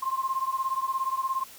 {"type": "beating tone pair", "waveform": "sine", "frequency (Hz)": [1053, 1070], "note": ["C6", "C6"], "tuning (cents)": [11, 38], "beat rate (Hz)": 17, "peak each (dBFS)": [-28, -30], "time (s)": [0.02, 1.44], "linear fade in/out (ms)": 10, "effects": ["white hiss -48 dBFS RMS until 1.58 s"]}